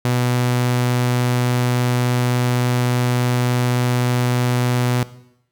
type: tone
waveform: sawtooth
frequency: 123.47 Hz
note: B2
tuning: in tune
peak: -12 dBFS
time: 0.05-5.03 s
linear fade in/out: 0 ms
effects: noise-tail reverb RT60 0.8 s tail -17 dB re dry